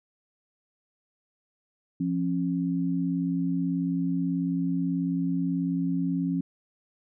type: tone pair together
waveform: sine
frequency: 173.34 / 271.7 Hz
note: F3 / C#4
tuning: -13 / -35 cents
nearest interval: minor sixth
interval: 778 cents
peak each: -27 dBFS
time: 2-6.41 s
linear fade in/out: 5 ms
effects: none